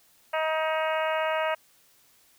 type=harmonic tone; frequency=315.8 Hz; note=D#4; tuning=26 cents sharp; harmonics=2 / 3 / 4 / 5 / 6 / 7 / 8 / 9; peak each=-27 / -31 / -33 / -35 / -37 / -38 / -39 / -40 dBFS; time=0.33-1.55 s; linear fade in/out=10 ms; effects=white hiss -61 dBFS RMS until 2.38 s